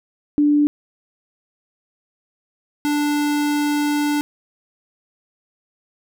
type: tone pair in turn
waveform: sine / square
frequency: 293.7 / 293.7 Hz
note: D4 / D4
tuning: 0 / 0 cents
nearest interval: unison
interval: 0 cents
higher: neither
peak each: -12 / -18 dBFS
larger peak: first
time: 0.38-0.67 / 2.85-4.21 s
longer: second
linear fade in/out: 0 ms
effects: none